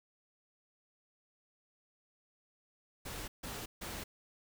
pink noise bursts, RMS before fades -43 dBFS, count 3, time 3.05-4.04 s, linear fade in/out 10 ms, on 230 ms, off 150 ms, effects none

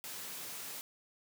white high-pass noise, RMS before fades -44 dBFS, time 0.04-0.81 s, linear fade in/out 0 ms, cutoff 110 Hz, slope 48 dB/octave, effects none

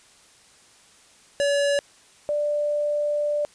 square / sine tone pair in turn, 569 / 589.8 Hz, C#5 / D5, +45 / +7 cents, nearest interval minor second, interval 62 cents, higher second, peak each -20 / -21 dBFS, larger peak first, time 1.4-1.79 / 2.29-3.45 s, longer second, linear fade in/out 0 ms, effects white hiss -54 dBFS RMS until 3.54 s + resampled to 22050 Hz

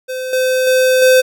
square tone with level steps, 514 Hz, C5, 31 cents flat, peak -21 / -13 / -10 / -7 dBFS, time 0.08-1.22 s, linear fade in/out 20 ms, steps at 0.33 / 0.67 / 1.02 s, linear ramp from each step 2 ms, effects none

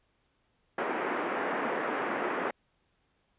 pink band-pass noise, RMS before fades -32 dBFS, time 0.78-2.51 s, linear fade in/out 5 ms, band 270 to 2000 Hz, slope 24 dB/octave, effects pink hiss -73 dBFS RMS until 3.38 s + resampled to 8000 Hz

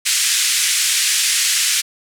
white band-pass noise, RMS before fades -17 dBFS, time 0.05-1.82 s, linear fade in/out 20 ms, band 1800 to 9500 Hz, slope 24 dB/octave, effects none

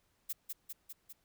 violet noise with echo, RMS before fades -37 dBFS, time 0.29-0.33 s, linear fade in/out 10 ms, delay 200 ms, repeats 4, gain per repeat -3 dB, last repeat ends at 1.13 s, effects pink hiss -75 dBFS RMS until 1.24 s

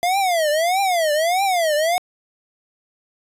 square tone with vibrato, 685 Hz, F5, 34 cents flat, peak -17 dBFS, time 0.03-1.98 s, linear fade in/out 0 ms, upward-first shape triangle, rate 1.6 Hz, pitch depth 280 cents each way, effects resampled to 32000 Hz

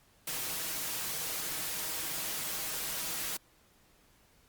white noise with comb filter, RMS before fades -36 dBFS, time 0.27-3.37 s, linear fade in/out 5 ms, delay 6.3 ms, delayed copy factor +0.5, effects pink hiss -65 dBFS RMS until 4.48 s + Opus 48 kbps

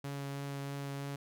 sawtooth tone with vibrato, 140 Hz, C#3, 18 cents sharp, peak -34 dBFS, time 0.04-1.16 s, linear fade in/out 5 ms, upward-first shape triangle, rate 3.1 Hz, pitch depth 11 cents each way, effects none

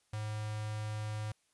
square tone with notch filter, 107.1 Hz, A2, 46 cents flat, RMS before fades -38 dBFS, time 0.13-1.32 s, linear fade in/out 5 ms, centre 340 Hz, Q 2, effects white hiss -74 dBFS RMS until 1.53 s + resampled to 24000 Hz

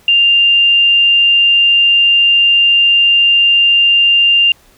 sine tone, 2794 Hz, F7, in tune, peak -6 dBFS, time 0.08-4.52 s, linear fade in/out 2 ms, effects pink hiss -48 dBFS RMS until 4.77 s

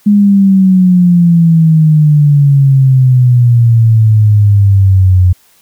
sine exponential sweep, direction down, 207.7 to 89.6 Hz, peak -3 dBFS, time 0.06-5.33 s, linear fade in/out 10 ms, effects white hiss -48 dBFS RMS until 5.61 s

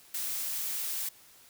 blue noise, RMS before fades -34 dBFS, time 0.14-1.09 s, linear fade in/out 5 ms, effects white hiss -57 dBFS RMS until 1.49 s

